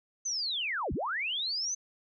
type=linear two-way sweep; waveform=sine; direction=down then up; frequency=6280 to 31.66 to 6280 Hz; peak=-30 dBFS; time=0.25-1.75 s; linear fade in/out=10 ms; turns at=0.93 s; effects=none